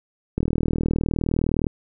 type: click train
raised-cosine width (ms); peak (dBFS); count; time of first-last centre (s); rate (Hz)
3; -9; 52; 0.38-1.668; 39.6
effects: none